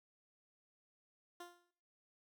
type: tone with exponential decay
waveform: 15% pulse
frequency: 350 Hz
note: F4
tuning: 4 cents sharp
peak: -40 dBFS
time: 1.4-1.71 s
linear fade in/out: 5 ms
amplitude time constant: 67 ms
effects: noise-tail reverb RT60 0.8 s tail -23 dB re dry